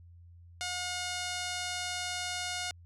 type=tone with low-pass filter; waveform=5% pulse; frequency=720 Hz; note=F#5; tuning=47 cents flat; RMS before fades=-36 dBFS; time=0.61-2.71 s; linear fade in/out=0 ms; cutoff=8500 Hz; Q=0.59; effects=added 86 Hz sine -51 dBFS peak until 2.85 s